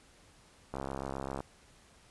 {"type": "click train", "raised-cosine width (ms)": 1, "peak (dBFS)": -23, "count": 46, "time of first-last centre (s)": [0.74, 1.405], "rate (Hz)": 67.7, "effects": ["pink hiss -61 dBFS RMS until 2.1 s", "resampled to 24000 Hz"]}